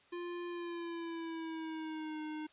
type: tone with pitch glide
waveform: square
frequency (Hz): 349.2 to 307.5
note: F4 to D#4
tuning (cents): 0 to -20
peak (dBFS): -40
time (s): 0.12-2.47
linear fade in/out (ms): 10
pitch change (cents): -220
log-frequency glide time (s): 0.48-2.21
effects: white hiss -66 dBFS RMS until 2.52 s + resampled to 8000 Hz